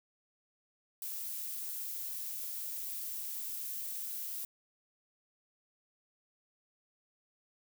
violet noise, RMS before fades -40 dBFS, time 1.02-4.45 s, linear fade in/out 2 ms, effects none

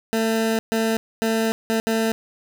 20% pulse tone bursts at uneven times, 223.7 Hz, A3, 29 cents sharp, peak -14 dBFS, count 5, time 0.13-0.59 / 0.72-0.97 / 1.22-1.52 / 1.7-1.8 / 1.87-2.12 s, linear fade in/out 0 ms, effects none

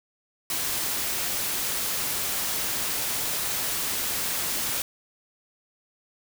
white noise, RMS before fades -28 dBFS, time 0.5-4.82 s, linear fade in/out 2 ms, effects none

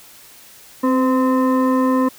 sine tone with frequency modulation, 261.1 Hz, C4, 3 cents flat, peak -13 dBFS, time 0.83-2.09 s, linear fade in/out 10 ms, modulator 773 Hz, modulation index 0.86, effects white hiss -44 dBFS RMS until 2.18 s

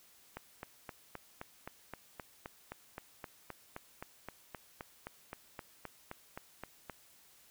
click train, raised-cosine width 0.5 ms, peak -27 dBFS, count 26, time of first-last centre 0.37-6.897 s, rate 3.83 Hz, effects white hiss -63 dBFS RMS until 7.5 s

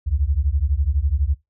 sine beating tone pair, 65.41 / 77.41 Hz, C2 / D#2, 0 / -8 cents, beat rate 12 Hz, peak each -20 dBFS, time 0.06-1.35 s, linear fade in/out 20 ms, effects noise-tail reverb RT60 0.2 s tail -21 dB re dry

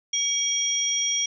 sine tone cluster, 2267 / 3268 / 5710 Hz, C#7 / G#7 / F8, +38 / -29 / +37 cents, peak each -33 / -26 / -24 dBFS, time 0.13-1.26 s, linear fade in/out 5 ms, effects none

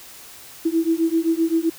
sine beating tone pair, 324.5 / 332.2 Hz, E4 / E4, -27 / +13 cents, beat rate 7.7 Hz, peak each -20 dBFS, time 0.65-1.7 s, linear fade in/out 10 ms, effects white hiss -42 dBFS RMS until 1.78 s

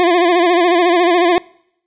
25% pulse tone with vibrato, 349.2 Hz, F4, in tune, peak -6 dBFS, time 0-1.38 s, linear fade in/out 0 ms, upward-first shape sine, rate 14 Hz, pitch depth 79 cents each way, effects noise-tail reverb RT60 0.7 s tail -24 dB re dry + resampled to 8000 Hz

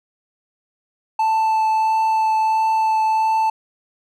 triangle tone with vibrato, 880 Hz, A5, in tune, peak -13 dBFS, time 1.19-3.5 s, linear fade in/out 5 ms, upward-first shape triangle, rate 1.5 Hz, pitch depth 9 cents each way, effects none

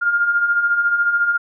sine beating tone pair, 1396.9 / 1410.9 Hz, F6 / F6, 0 / +17 cents, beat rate 14 Hz, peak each -23 / -15 dBFS, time 0.01-1.38 s, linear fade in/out 20 ms, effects none

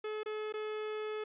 45% pulse tone with dropouts, 428.6 Hz, A4, 45 cents flat, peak -36 dBFS, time 0.04-1.24 s, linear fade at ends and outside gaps 5 ms, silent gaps 0.233-0.259 / 0.525-0.538 s, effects resampled to 8000 Hz

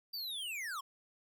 square linear sweep, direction down, 4734 to 1026 Hz, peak -39 dBFS, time 0.13-0.81 s, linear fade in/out 10 ms, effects none

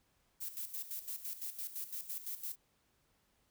violet noise with tremolo, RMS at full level -41 dBFS, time 0.4-2.56 s, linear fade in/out 20 ms, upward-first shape square, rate 5.9 Hz, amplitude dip 70%, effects pink hiss -75 dBFS RMS until 3.5 s

